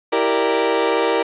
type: chord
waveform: 30% pulse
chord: E half-diminished seventh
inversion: none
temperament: equal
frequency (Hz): 329.6 / 392 / 466.2 / 587.3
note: E4 / G4 / Bb4 / D5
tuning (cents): 0 / 0 / 0 / 0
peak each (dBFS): -21 / -20 / -16 / -21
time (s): 0.12-1.23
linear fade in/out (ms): 10
effects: resampled to 8000 Hz + 7-bit